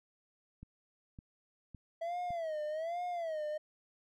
click train, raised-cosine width 5 ms, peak -36 dBFS, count 4, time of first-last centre 0.63-2.306 s, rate 1.79 Hz
triangle tone with vibrato, 656 Hz, E5, 9 cents flat, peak -33 dBFS, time 2.01-3.58 s, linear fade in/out 10 ms, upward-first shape sine, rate 1.2 Hz, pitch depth 150 cents each way
effects none

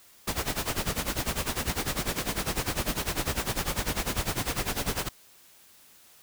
pink noise with tremolo, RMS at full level -27 dBFS, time 0.27-5.09 s, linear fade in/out 10 ms, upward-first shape sine, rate 10 Hz, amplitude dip 85%, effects white hiss -56 dBFS RMS until 6.22 s

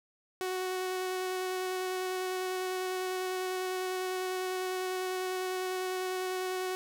sawtooth tone with vibrato, 370.6 Hz, F#4, 3 cents sharp, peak -28 dBFS, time 0.41-6.75 s, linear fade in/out 0 ms, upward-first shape square, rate 10 Hz, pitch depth 8 cents each way, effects none

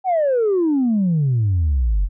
sine exponential sweep, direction down, 777 to 42.62 Hz, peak -13 dBFS, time 0.04-2.09 s, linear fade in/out 50 ms, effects tanh soft clip ceiling -12 dBFS

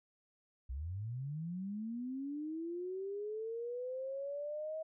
sine linear sweep, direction up, 59 to 640 Hz, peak -38 dBFS, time 0.69-4.83 s, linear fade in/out 10 ms, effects none

